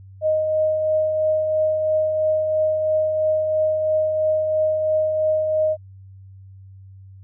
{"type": "tone with tremolo", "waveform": "sine", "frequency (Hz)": 622.3, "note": "D#5", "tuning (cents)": 0, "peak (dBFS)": -15, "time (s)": [0.21, 5.77], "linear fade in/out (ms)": 50, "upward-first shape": "triangle", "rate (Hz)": 3, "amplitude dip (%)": 40, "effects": ["added 96 Hz sine -40 dBFS peak until 7.23 s"]}